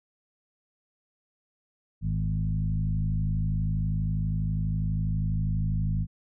sine tone with frequency modulation, 104.4 Hz, G#2, 10 cents sharp, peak -24 dBFS, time 2.01-6.07 s, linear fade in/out 50 ms, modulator 52.3 Hz, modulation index 1.4, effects none

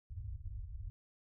white low-pass noise, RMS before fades -44 dBFS, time 0.1-0.9 s, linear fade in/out 0 ms, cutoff 110 Hz, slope 96 dB/octave, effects none

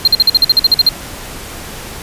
triangle tone bursts, 4186 Hz, C8, in tune, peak -3 dBFS, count 12, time 0.05-0.89 s, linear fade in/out 2 ms, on 26 ms, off 48 ms, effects pink hiss -28 dBFS RMS until 2.02 s + resampled to 32000 Hz

